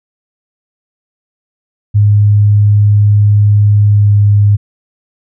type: tone with pitch glide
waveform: sine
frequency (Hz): 103.6 to 102.71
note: G#2 to G#2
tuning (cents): -4 to -19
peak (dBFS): -4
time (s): 1.94-4.57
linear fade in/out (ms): 20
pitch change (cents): -15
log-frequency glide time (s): 3.86-4.14
effects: none